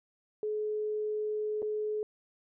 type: tone with dropouts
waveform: sine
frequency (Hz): 425.7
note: G#4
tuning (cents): +43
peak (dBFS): -30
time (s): 0.43-2.03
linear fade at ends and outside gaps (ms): 1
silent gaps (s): 1.62-1.627
effects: none